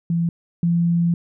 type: tone pair in turn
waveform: sine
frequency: 168.7 / 170.56 Hz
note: E3 / F3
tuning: +40 / -41 cents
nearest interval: unison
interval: 19 cents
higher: second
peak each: -17 / -15 dBFS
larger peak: second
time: 0.1-0.29 / 0.63-1.14 s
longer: second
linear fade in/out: 2 ms
effects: none